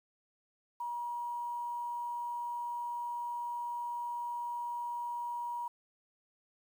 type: tone with quantisation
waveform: sine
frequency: 956 Hz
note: A#5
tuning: 43 cents sharp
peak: -35 dBFS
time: 0.8-5.68 s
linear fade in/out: 5 ms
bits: 10
effects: none